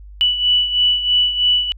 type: beating tone pair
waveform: sine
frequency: 2960 / 2963.1 Hz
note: F#7 / F#7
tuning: 0 / +2 cents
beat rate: 3.1 Hz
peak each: -14 / -20 dBFS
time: 0.21-1.72 s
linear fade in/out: 0 ms
effects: added 50 Hz sine -35 dBFS peak until 1.77 s